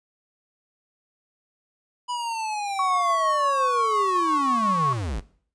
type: linear sweep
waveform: square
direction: down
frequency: 987.8 to 40.73 Hz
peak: -27 dBFS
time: 2.08-5.21 s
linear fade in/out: 20 ms
type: tone with vibrato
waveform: sine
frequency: 1108.7 Hz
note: C#6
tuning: in tune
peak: -20 dBFS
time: 2.79-4.93 s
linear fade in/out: 2 ms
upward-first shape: square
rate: 5.7 Hz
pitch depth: 9 cents each way
effects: noise-tail reverb RT60 0.5 s tail -18 dB re dry + resampled to 22050 Hz